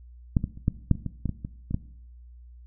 clicks, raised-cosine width 5 ms, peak -8 / -15 / -30 / -9 / -6 / -25 / -17 / -15 / -16 / -20 / -19 / -12 dBFS, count 12, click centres 0.368 / 0.441 / 0.574 / 0.681 / 0.913 / 0.953 / 1.063 / 1.257 / 1.293 / 1.449 / 1.71 / 1.744 s, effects noise-tail reverb RT60 0.7 s tail -18 dB re dry + added 60 Hz sine -45 dBFS peak until 2.66 s

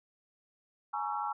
sine chord, A# half-diminished seventh, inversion third, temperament just, 839.1 / 932.3 / 1118.8 / 1342.6 Hz, G#5 / A#5 / C#6 / E6, +18 / 0 / +16 / +31 cents, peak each -35 / -39 / -39 / -38 dBFS, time 0.93-1.33 s, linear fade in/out 10 ms, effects none

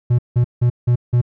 triangle tone bursts, 121.4 Hz, B2, 29 cents flat, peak -9 dBFS, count 5, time 0.1-1.215 s, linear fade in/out 10 ms, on 87 ms, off 170 ms, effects none

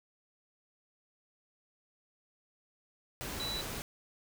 sine tone in noise, 3951 Hz, B7, in tune, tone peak -36 dBFS, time 3.4-3.61 s, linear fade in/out 0 ms, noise pink, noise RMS -40 dBFS, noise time 3.21-3.82 s, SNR +1 dB, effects none

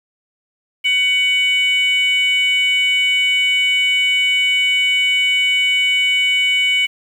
sine tone pair together, 2250 / 2975 Hz, C#7 / F#7, +25 / +9 cents, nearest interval perfect fourth, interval 484 cents, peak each -13 / -15 dBFS, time 0.84-6.87 s, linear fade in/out 20 ms, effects tanh soft clip ceiling -9 dBFS + 7-bit

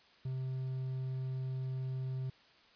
triangle tone, 130.5 Hz, C3, 4 cents flat, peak -33 dBFS, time 0.25-2.3 s, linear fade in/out 5 ms, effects white hiss -63 dBFS RMS until 2.75 s + resampled to 11025 Hz

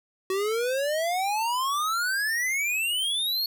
square exponential sweep, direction up, 372.8 to 4402 Hz, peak -25 dBFS, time 0.3-3.46 s, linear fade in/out 2 ms, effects none

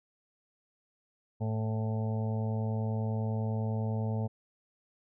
harmonic tone, 110 Hz, A2, in tune, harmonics 1 / 2 / 4 / 5 / 6 / 7 / 8, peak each -30 / -36 / -42 / -44 / -46 / -47 / -48 dBFS, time 1.4-4.28 s, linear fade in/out 20 ms, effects none

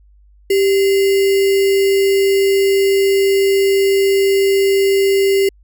sine tone with sample-and-hold, 392 Hz, G4, in tune, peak -10 dBFS, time 0.5-5.49 s, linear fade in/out 5 ms, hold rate 2450 Hz, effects added 50 Hz sine -45 dBFS peak until 5.63 s

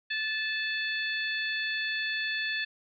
harmonic tone, 872 Hz, A5, 16 cents flat, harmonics 2 / 3 / 4 / 5, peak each -31 / -35 / -37 / -39 dBFS, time 0.1-2.65 s, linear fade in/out 10 ms, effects none

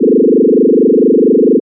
sine tone with frequency modulation, 349.2 Hz, F4, in tune, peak -4 dBFS, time 0-1.6 s, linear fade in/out 20 ms, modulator 24.4 Hz, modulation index 5.1, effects high-pass 200 Hz 12 dB/octave

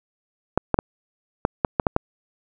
clicks, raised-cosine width 1 ms, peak -3 dBFS, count 8, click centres 0.576 / 0.743 / 0.789 / 1.451 / 1.648 / 1.798 / 1.868 / 1.964 s, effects none

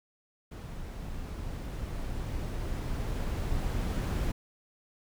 brown noise with level ramp, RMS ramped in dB -40 to -29 dBFS, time 0.51-4.32 s, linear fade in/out 10 ms, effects none

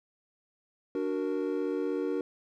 triangle chord, D augmented, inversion none, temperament equal, 293.7 / 370 / 466.2 Hz, D4 / F#4 / A#4, 0 / 0 / 0 cents, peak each -31 dBFS, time 0.95-2.21 s, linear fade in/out 2 ms, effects none

